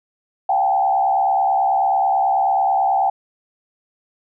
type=tone with frequency modulation; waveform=sine; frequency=780 Hz; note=G5; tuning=9 cents flat; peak=-14 dBFS; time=0.49-3.1 s; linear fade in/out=5 ms; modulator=69.2 Hz; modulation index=1; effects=none